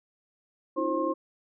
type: tone cluster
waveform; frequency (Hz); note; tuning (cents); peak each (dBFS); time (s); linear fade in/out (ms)
sine; 276.6 / 318.5 / 350.5 / 531 / 1068; C#4 / D#4 / F4 / C5 / C6; -4 / +41 / +6 / +25 / +35; -38 / -30 / -33 / -30 / -31; 0.76-1.14; 20
effects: none